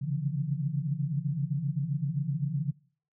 sine tone cluster, 135.1 / 142.9 / 158.2 / 170.1 Hz, C#3 / D3 / D#3 / F3, -44 / -47 / +29 / -45 cents, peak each -33 / -30 / -37 / -35 dBFS, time 0.01-2.72 s, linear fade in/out 20 ms, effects noise-tail reverb RT60 0.5 s tail -24 dB re dry

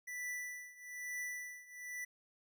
square tone with tremolo, 1975.5 Hz, B6, in tune, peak -39 dBFS, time 0.07-2.05 s, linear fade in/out 10 ms, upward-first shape triangle, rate 1.1 Hz, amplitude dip 90%, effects none

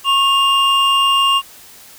triangle tone pair together, 1093 / 2806 Hz, C#6 / F7, -25 / +8 cents, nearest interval octave + major third, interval 1633 cents, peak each -12 dBFS, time 0.04-1.42 s, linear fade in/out 50 ms, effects white hiss -41 dBFS RMS until 1.98 s

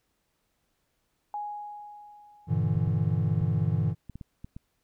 sine tone with exponential decay, 830.6 Hz, G#5, in tune, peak -30 dBFS, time 1.34-3.18 s, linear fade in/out 1 ms, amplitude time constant 400 ms
triangle chord, E half-diminished seventh, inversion first, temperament just, 98.89 / 118.67 / 148.33 / 164.81 Hz, G2 / Bb2 / D3 / E3, +16 / +31 / +18 / 0 cents, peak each -27 dBFS, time 2.47-3.95 s, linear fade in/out 50 ms
clicks, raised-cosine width 5 ms, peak -28 dBFS, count 8, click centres 2.754 / 2.874 / 3.411 / 4.097 / 4.156 / 4.212 / 4.445 / 4.565 s
effects pink hiss -75 dBFS RMS until 4.83 s

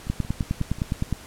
two click trains, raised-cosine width 5 ms, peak -11 / -24 dBFS, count 11 / 5, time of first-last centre 0.1-1.127 / 0.07-0.786 s, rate 9.74 / 5.59 Hz, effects pink hiss -44 dBFS RMS until 1.26 s + low-pass 12000 Hz 12 dB/octave

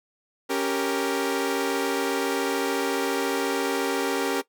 sawtooth chord, G diminished, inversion second, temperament equal, 277.2 / 392 / 466.2 Hz, Db4 / G4 / Bb4, 0 / 0 / 0 cents, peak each -24 dBFS, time 0.49-4.42 s, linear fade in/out 20 ms, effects noise-tail reverb RT60 0.1 s tail -17 dB re dry

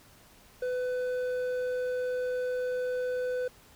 triangle tone with hard clipping, 501 Hz, B4, 25 cents sharp, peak -30 dBFS, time 0.62-3.48 s, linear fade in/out 5 ms, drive 9 dB, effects pink hiss -57 dBFS RMS until 3.75 s

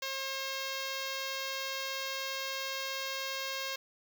5% pulse tone with notch filter, 537 Hz, C5, 45 cents sharp, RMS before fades -37 dBFS, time 0.02-3.76 s, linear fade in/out 5 ms, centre 8500 Hz, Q 1.5, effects none

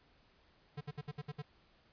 square tone bursts, 146.83 Hz, D3, in tune, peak -40 dBFS, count 7, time 0.77-1.422 s, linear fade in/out 10 ms, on 40 ms, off 62 ms, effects pink hiss -68 dBFS RMS until 1.92 s + resampled to 11025 Hz

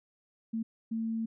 sine tone bursts at uneven times, 225.2 Hz, A3, 40 cents sharp, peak -30 dBFS, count 2, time 0.53-0.63 / 0.91-1.26 s, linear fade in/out 10 ms, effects none

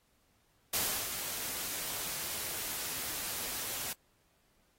white noise with ADSR envelope, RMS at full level -31 dBFS, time 0.73-3.93 s, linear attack 6 ms, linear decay 330 ms, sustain -7 dB, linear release 4 ms, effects pink hiss -72 dBFS RMS until 4.78 s + AAC 48 kbps

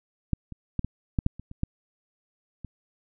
clicks, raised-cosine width 5 ms, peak -11 / -26 / -13 / -17 / -11 / -9 / -27 / -28 / -13 / -25 dBFS, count 10, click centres 0.333 / 0.523 / 0.793 / 0.846 / 1.188 / 1.264 / 1.396 / 1.514 / 1.634 / 2.647 s, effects none

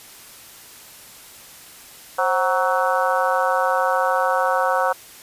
harmonic tone with a mistuned harmonic, 186.7 Hz, F#3, 16 cents sharp, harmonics 3 / 4 / 5 / 6 / 7 / 8, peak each -22 / -23 / -24 / -25 / -25 / -26 dBFS, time 2.18-4.93 s, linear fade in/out 10 ms, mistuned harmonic 3, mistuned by -87 cents, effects white hiss -43 dBFS RMS until 5.22 s + resampled to 32000 Hz

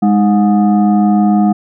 sine tone with frequency modulation, 205.6 Hz, G#3, 17 cents flat, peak -7 dBFS, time 0.02-1.53 s, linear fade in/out 10 ms, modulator 518 Hz, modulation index 0.75, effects none

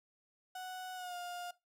35% pulse tone with pitch glide, 740 to 707.8 Hz, F#5 to F5, 0 to +23 cents, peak -40 dBFS, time 0.55-1.51 s, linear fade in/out 5 ms, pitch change -77 cents, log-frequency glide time 0.95-1.16 s, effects noise-tail reverb RT60 0.2 s tail -17 dB re dry

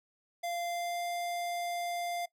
square tone with pitch glide, 692 to 697.2 Hz, F5 to F5, -16 to -3 cents, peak -34 dBFS, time 0.43-2.26 s, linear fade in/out 10 ms, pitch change +13 cents, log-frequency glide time 0.62-1.03 s, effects noise-tail reverb RT60 0.1 s tail -19 dB re dry

